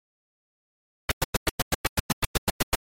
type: noise bursts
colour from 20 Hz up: pink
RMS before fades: -21 dBFS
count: 14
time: 1.09-2.754 s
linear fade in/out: 5 ms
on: 26 ms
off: 100 ms
effects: MP3 64 kbps